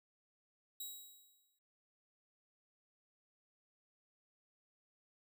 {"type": "tone with exponential decay", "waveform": "10% pulse", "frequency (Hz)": 3850, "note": "B7", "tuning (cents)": -45, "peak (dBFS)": -34, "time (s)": [0.8, 1.59], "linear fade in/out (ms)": 5, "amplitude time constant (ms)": 170, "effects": []}